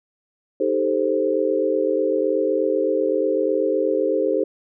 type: chord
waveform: sine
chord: A half-diminished seventh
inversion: second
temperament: equal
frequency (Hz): 311.1 / 392 / 440 / 523.3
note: Eb4 / G4 / A4 / C5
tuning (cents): 0 / 0 / 0 / 0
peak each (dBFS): -25 / -23 / -23 / -22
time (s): 0.6-4.44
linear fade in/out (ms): 5
effects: none